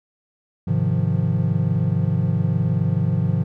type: chord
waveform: triangle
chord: F minor seventh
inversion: first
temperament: equal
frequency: 103.83 / 130.81 / 155.56 / 174.61 Hz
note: Ab2 / C3 / Eb3 / F3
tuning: 0 / 0 / 0 / 0 cents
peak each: -21 dBFS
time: 0.67-3.44 s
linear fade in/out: 10 ms
effects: none